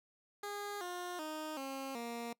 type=tone with pitch steps; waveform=15% pulse; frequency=409 / 356.1 / 310 / 269.8 / 234.9 Hz; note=G#4 / F4 / D#4 / C#4 / A#3; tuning=-26 / +34 / -6 / -47 / +13 cents; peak=-34 dBFS; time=0.43-2.33 s; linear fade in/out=5 ms; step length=380 ms; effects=noise-tail reverb RT60 0.1 s tail -24 dB re dry